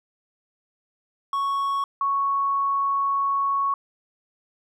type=tone pair in turn; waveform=triangle / sine; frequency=1108.7 / 1108.7 Hz; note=C#6 / C#6; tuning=0 / 0 cents; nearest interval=unison; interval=0 cents; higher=neither; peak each=-20 dBFS; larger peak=neither; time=1.33-1.84 / 2.01-3.74 s; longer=second; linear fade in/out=2 ms; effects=none